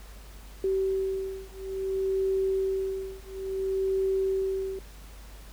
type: beating tone pair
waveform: sine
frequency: 383.7 / 384.28 Hz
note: G4 / G4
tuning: -37 / -34 cents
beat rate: 0.58 Hz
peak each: -29 dBFS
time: 0.64-4.79 s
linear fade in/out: 2 ms
effects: added 50 Hz sine -44 dBFS peak until 5.52 s + pink hiss -52 dBFS RMS until 5.52 s